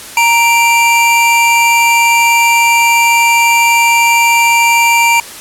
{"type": "tone pair together", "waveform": "square", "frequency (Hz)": [932.2, 2349], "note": ["A#5", "D7"], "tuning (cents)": [0, 0], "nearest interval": "octave + major third", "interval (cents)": 1600, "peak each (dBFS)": -10, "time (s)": [0.17, 5.2], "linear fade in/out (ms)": 2, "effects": ["white hiss -29 dBFS RMS until 5.4 s", "low-pass 12000 Hz 12 dB/octave"]}